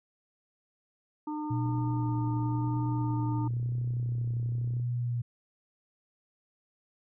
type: harmonic tone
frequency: 302.8 Hz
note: D#4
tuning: 47 cents flat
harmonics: 1 / 3 / 4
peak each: -33 / -38 / -47 dBFS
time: 1.27-3.48 s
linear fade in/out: 5 ms
type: tone with vibrato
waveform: sine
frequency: 120 Hz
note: B2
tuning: 49 cents flat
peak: -28 dBFS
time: 1.5-5.22 s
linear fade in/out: 10 ms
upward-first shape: sine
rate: 0.96 Hz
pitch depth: 23 cents each way
type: click train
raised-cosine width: 3 ms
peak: -35 dBFS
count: 103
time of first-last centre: 1.66-4.798 s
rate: 32.5 Hz
effects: none